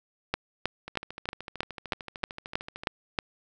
two click trains, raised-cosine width 0.3 ms, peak -22 / -10 dBFS, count 27 / 10, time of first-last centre 0.88-2.835 / 0.34-3.188 s, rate 13.3 / 3.16 Hz, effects none

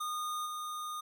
square tone with level steps, 1226 Hz, D#6, 26 cents flat, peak -35 / -38 dBFS, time 0-1.01 s, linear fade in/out 10 ms, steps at 0.45 s, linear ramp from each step 20 ms, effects none

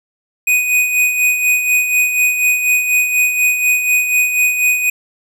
square tone with tremolo, 2489 Hz, D#7, in tune, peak -10 dBFS, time 0.47-4.9 s, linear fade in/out 5 ms, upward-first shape sine, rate 4.1 Hz, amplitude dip 55%, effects none

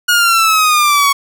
sawtooth exponential sweep, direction down, 1448 to 1108.7 Hz, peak -5 dBFS, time 0.08-1.13 s, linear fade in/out 10 ms, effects none

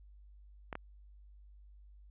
clicks, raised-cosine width 0.5 ms, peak -24 dBFS, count 2, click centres 0.728 / 0.754 s, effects added 50 Hz sine -54 dBFS peak until 2.1 s + resampled to 8000 Hz

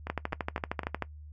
two click trains, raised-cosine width 0.5 ms, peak -15 / -21 dBFS, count 13 / 4, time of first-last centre 0.1-1.023 / 0.07-0.833 s, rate 13 / 3.93 Hz, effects noise-tail reverb RT60 0.1 s tail -19 dB re dry + added 75 Hz sine -44 dBFS peak until 1.32 s

